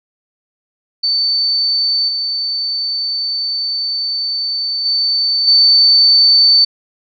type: tone with level steps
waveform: sine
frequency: 4535 Hz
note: C#8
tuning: 39 cents sharp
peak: -12 / -16 / -12 / -6 dBFS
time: 1.03-6.65 s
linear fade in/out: 10 ms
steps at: 2.08 / 4.85 / 5.47 s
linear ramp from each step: 10 ms
effects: none